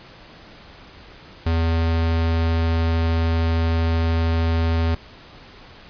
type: tone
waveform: square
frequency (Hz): 82.41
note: E2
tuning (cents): 0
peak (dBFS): -18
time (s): 1.46-4.95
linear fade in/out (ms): 5
effects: pink hiss -44 dBFS RMS until 5.89 s + resampled to 11025 Hz